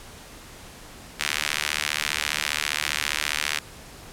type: tone with high-pass filter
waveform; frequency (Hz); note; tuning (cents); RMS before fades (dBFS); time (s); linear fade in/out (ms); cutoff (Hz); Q
sawtooth; 74.9; D2; +35; -27; 1.19-3.6; 20; 2100; 1.3
effects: pink hiss -44 dBFS RMS until 4.12 s + low-pass 12000 Hz 12 dB/octave